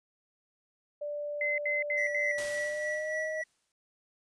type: tone with pitch glide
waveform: sine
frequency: 587.3 to 625.8 Hz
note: D5 to D#5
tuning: 0 to +10 cents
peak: -33 dBFS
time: 1.01-3.42 s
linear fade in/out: 10 ms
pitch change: +110 cents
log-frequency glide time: 2.49-3.2 s
type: tone bursts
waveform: sine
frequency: 2055 Hz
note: C7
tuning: 32 cents flat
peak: -28 dBFS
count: 4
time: 1.41-2.315 s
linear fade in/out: 2 ms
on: 170 ms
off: 75 ms
type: tone with tremolo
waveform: triangle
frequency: 1945 Hz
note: B6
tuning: 27 cents flat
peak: -30 dBFS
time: 1.97-3.44 s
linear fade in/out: 10 ms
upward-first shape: sine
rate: 3.5 Hz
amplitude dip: 50%
type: noise with exponential decay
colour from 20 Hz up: white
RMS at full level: -38 dBFS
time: 2.38-3.72 s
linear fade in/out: 1 ms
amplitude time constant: 290 ms
effects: resampled to 22050 Hz